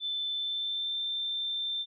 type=tone with pitch glide; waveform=sine; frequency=3527 to 3568 Hz; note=A7 to A7; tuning=+3 to +23 cents; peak=-30 dBFS; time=0-1.86 s; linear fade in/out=50 ms; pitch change=+20 cents; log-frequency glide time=0.33-1 s; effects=none